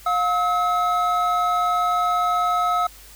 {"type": "tone pair together", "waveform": "triangle", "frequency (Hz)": [711, 1288.3], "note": ["F5", "E6"], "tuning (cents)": [31, -40], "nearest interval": "minor seventh", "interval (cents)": 1029, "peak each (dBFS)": [-20, -18], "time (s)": [0.06, 2.87], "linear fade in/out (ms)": 5, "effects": ["added 50 Hz sine -47 dBFS peak until 3.15 s", "white hiss -46 dBFS RMS until 3.15 s"]}